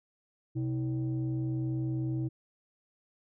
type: tone pair together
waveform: sine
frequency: 127.66 / 321.1 Hz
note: C3 / E4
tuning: -42 / -45 cents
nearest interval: octave + major third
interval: 1597 cents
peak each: -29 / -33 dBFS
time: 0.55-2.29 s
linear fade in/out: 20 ms
effects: tanh soft clip ceiling -25 dBFS